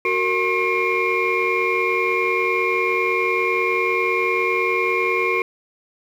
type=tone cluster; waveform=sine; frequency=371.3 / 461.3 / 1072 / 2154 / 2382 Hz; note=F#4 / A#4 / C6 / C7 / D7; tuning=+6 / -18 / +42 / +50 / +24 cents; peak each=-23 dBFS; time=0.05-5.42 s; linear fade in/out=2 ms; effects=tanh soft clip ceiling -10 dBFS + 8-bit